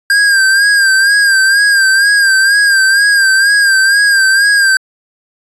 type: tone with vibrato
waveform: square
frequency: 1600 Hz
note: G6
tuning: 35 cents sharp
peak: -7 dBFS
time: 0.1-4.77 s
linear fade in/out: 2 ms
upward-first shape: sine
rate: 2.1 Hz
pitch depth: 58 cents each way
effects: resampled to 24000 Hz